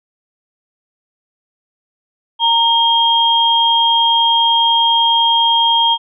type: tone pair together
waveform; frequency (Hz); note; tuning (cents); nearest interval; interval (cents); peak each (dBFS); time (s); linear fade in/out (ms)
sine; 926 / 3225; A#5 / G7; -12 / +48; octave + minor seventh; 2160; -13 / -12; 2.39-5.98; 50
effects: none